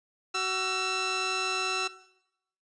15% pulse tone pair together, 374.8 / 1335.6 Hz, F#4 / E6, +22 / +22 cents, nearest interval octave + minor seventh, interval 2200 cents, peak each -27 / -22 dBFS, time 0.34-1.88 s, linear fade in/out 10 ms, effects noise-tail reverb RT60 0.8 s tail -17 dB re dry + resampled to 22050 Hz

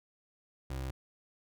30% pulse tone, 65.9 Hz, C2, 13 cents sharp, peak -33 dBFS, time 0.7-0.91 s, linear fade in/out 5 ms, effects none

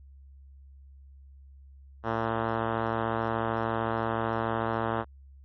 5% pulse tone with low-pass filter, 113.5 Hz, A#2, 46 cents flat, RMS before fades -29 dBFS, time 2.03-5.05 s, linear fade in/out 50 ms, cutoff 1500 Hz, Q 0.95, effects added 68 Hz sine -48 dBFS peak until 5.44 s + MP3 32 kbps

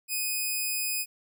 5% pulse tone, 2500 Hz, D#7, 8 cents sharp, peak -18 dBFS, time 0.08-1.06 s, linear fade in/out 50 ms, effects none

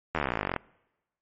slowing click train, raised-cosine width 0.5 ms, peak -12 dBFS, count 25, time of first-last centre 0.15-0.563 s, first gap 12 ms, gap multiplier 1.03, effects noise-tail reverb RT60 1.0 s tail -25 dB re dry + MP3 32 kbps

